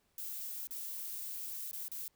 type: noise with dropouts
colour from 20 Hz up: violet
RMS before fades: -42 dBFS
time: 0.18-2.08 s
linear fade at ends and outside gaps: 1 ms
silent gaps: 0.671-0.708 / 1.713-1.731 / 1.882-1.916 s
effects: pink hiss -75 dBFS RMS until 2.15 s